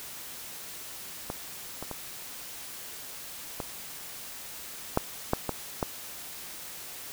clicks, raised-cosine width 1 ms, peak -18 / -22 / -21 / -18 / -8 / -9 / -14 / -12 dBFS, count 8, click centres 1.301 / 1.826 / 1.913 / 3.602 / 4.974 / 5.334 / 5.493 / 5.828 s, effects white hiss -42 dBFS RMS until 7.12 s

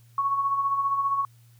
sine tone with tremolo, 1108.7 Hz, C#6, in tune, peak -20 dBFS, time 0.18-1.25 s, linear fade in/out 2 ms, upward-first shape sine, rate 15 Hz, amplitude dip 50%, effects added 117 Hz sine -52 dBFS peak until 1.59 s + white hiss -64 dBFS RMS until 1.59 s

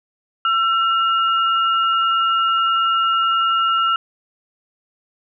sine tone pair together, 1344.6 / 2852 Hz, E6 / F7, +34 / +36 cents, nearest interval octave + minor second, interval 1302 cents, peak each -15 / -23 dBFS, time 0.45-3.96 s, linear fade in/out 2 ms, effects none

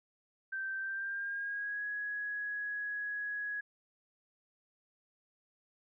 sine tone with pitch glide, 1559 to 1670.9 Hz, G6 to G#6, -10 to +10 cents, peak -35 dBFS, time 0.52-3.61 s, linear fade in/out 10 ms, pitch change +120 cents, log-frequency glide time 0.79-1.85 s, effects none

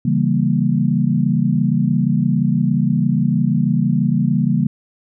sine chord, C# diminished seventh, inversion none, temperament equal, 138.59 / 164.81 / 196 / 233.1 Hz, C#3 / E3 / G3 / Bb3, 0 / 0 / 0 / 0 cents, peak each -19 dBFS, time 0.05-4.67 s, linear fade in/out 5 ms, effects none

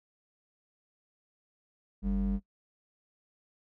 triangle ring-modulated tone, 122.8 Hz, B2, 9 cents flat, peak -22 dBFS, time 2.02-2.4 s, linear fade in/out 50 ms, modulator 74.7 Hz, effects noise-tail reverb RT60 0.1 s tail -20 dB re dry

